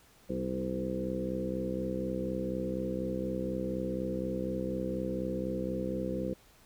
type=harmonic tone with a mistuned harmonic; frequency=64.1 Hz; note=C2; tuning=35 cents flat; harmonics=1 / 2 / 3 / 4 / 5 / 6 / 7 / 8; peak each=-44 / -44 / -36 / -41 / -39 / -42 / -43 / -37 dBFS; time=0.29-6.34 s; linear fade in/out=10 ms; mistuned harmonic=5; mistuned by=+26 cents; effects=pink hiss -61 dBFS RMS until 6.65 s